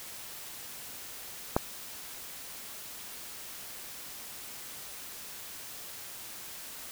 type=click; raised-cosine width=1 ms; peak=-9 dBFS; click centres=1.565 s; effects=white hiss -44 dBFS RMS until 6.91 s